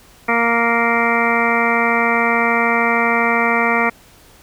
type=harmonic tone; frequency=233.1 Hz; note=A#3; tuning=in tune; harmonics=1 / 2 / 3 / 4 / 5 / 6 / 8 / 9 / 10; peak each=-22 / -22 / -22 / -22 / -22 / -22 / -22 / -22 / -22 dBFS; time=0.28-3.9 s; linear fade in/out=10 ms; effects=pink hiss -47 dBFS RMS until 4.42 s